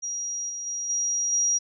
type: tone with level steps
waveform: sine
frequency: 5730 Hz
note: F8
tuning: 44 cents sharp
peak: -28 / -31 / -28 / -23 / -20 dBFS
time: 0.02-1.59 s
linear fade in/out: 20 ms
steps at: 0.49 / 0.66 / 0.89 / 1.32 s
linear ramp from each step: 10 ms
effects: none